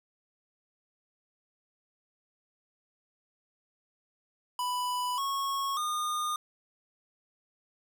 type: tone with pitch steps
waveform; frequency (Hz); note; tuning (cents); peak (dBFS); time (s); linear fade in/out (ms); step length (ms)
square; 991 / 1099.6 / 1220.1; B5 / C#6 / D#6; +6 / -14 / -34; -30; 4.59-6.36; 2; 590
effects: none